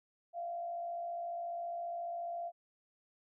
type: tone with frequency modulation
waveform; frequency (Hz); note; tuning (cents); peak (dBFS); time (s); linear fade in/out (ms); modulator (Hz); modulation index
sine; 689; F5; -24; -37; 0.33-2.52; 50; 54.6; 0.4
effects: none